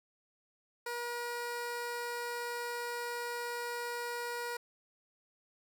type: tone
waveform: 15% pulse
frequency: 478.6 Hz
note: A#4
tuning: 46 cents sharp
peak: -30 dBFS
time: 0.86-4.57 s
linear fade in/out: 5 ms
effects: none